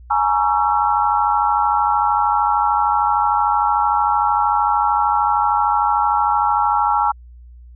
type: chord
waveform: sine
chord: A# half-diminished seventh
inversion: third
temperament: just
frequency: 839.1 / 932.3 / 1118.8 / 1342.6 Hz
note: G#5 / A#5 / C#6 / E6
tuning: +18 / 0 / +16 / +31 cents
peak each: -17 / -20 / -23 / -20 dBFS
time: 0.1-7.12 s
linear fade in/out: 10 ms
effects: added 60 Hz sine -38 dBFS peak until 7.75 s